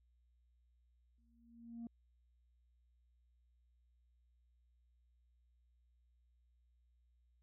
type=tone with exponential growth; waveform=sine; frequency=233.1 Hz; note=A#3; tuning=in tune; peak=-40 dBFS; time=1.18-1.87 s; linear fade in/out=2 ms; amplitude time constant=150 ms; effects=tanh soft clip ceiling -42 dBFS + added 60 Hz sine -70 dBFS peak until 7.42 s